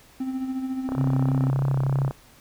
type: tone with tremolo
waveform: triangle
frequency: 261.6 Hz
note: C4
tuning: in tune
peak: -22 dBFS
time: 0.2-1.5 s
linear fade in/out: 5 ms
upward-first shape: sine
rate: 14 Hz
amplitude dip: 50%
type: click train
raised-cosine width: 1 ms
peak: -17 dBFS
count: 41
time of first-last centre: 0.89-2.11 s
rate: 32.8 Hz
type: tone with vibrato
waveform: sine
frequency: 135.2 Hz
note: C#3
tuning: 43 cents flat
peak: -20 dBFS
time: 0.95-2.12 s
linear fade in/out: 50 ms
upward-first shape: sine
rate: 3.2 Hz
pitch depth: 18 cents each way
effects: pink hiss -53 dBFS RMS until 2.4 s